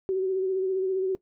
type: tone with vibrato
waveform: sine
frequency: 378.3 Hz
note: F#4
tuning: 38 cents sharp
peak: -23 dBFS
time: 0.09-1.15 s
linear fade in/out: 0 ms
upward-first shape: sine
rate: 15 Hz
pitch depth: 31 cents each way
effects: noise-tail reverb RT60 0.1 s tail -18 dB re dry